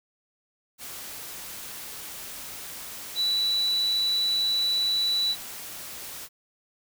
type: tone in noise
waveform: sine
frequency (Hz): 3951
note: B7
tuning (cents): 0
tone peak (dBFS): -22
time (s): 3.15-5.36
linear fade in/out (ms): 50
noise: white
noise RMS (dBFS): -39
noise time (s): 0.78-6.29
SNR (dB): +14
effects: none

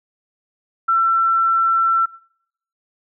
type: tone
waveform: sine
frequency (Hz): 1345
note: E6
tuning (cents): +34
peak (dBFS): -13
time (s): 0.88-2.06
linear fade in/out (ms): 10
effects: noise-tail reverb RT60 0.7 s tail -24 dB re dry

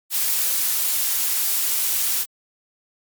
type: noise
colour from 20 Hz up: blue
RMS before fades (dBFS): -21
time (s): 0.1-2.26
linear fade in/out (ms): 50
effects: MP3 96 kbps

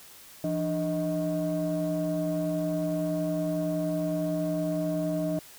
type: tone cluster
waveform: sine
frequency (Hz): 170.1 / 298.6 / 628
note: F3 / D4 / D#5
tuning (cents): -45 / +29 / +16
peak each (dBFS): -29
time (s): 0.44-5.39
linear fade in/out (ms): 2
effects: tanh soft clip ceiling -21 dBFS + white hiss -50 dBFS RMS until 5.58 s

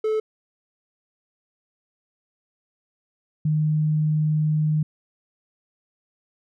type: tone pair in turn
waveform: triangle / sine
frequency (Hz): 434.3 / 153.55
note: A4 / D#3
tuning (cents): -23 / -23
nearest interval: octave + tritone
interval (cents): 1800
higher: first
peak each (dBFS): -18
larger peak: neither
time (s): 0.04-0.2 / 3.45-4.83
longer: second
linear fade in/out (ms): 5
effects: none

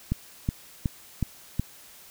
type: click train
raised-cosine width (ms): 5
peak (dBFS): -12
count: 5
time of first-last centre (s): 0.12-1.596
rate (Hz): 2.71
effects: white hiss -50 dBFS RMS until 2.1 s

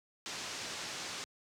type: low-pass noise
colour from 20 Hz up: white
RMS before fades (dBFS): -42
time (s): 0.26-1.24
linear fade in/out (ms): 0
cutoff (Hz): 6600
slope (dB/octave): 24
effects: high-pass 100 Hz 12 dB/octave

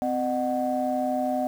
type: tone cluster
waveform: sine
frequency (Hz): 257.4 / 610 / 742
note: C4 / D#5 / F#5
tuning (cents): -28 / -34 / +5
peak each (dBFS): -27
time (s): 0.02-1.47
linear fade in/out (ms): 0
effects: tanh soft clip ceiling -15 dBFS + 8-bit

